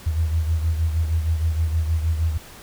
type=beating tone pair; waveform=sine; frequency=79.9 / 86.3 Hz; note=D#2 / F2; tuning=+47 / -20 cents; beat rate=6.4 Hz; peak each=-19 / -27 dBFS; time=0.06-2.38 s; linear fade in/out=10 ms; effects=pink hiss -43 dBFS RMS until 2.62 s